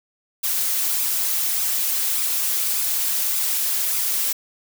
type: noise with flanger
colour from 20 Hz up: blue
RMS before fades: -22 dBFS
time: 0.43-4.33 s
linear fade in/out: 10 ms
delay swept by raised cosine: 0.8 to 5.5 ms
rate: 1.7 Hz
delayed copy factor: +0.5
effects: none